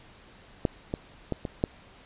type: clicks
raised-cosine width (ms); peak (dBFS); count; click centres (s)
2; -9 / -15 / -14 / -18 / -10; 5; 0.652 / 0.939 / 1.323 / 1.452 / 1.639
effects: pink hiss -53 dBFS RMS until 2.05 s + resampled to 8000 Hz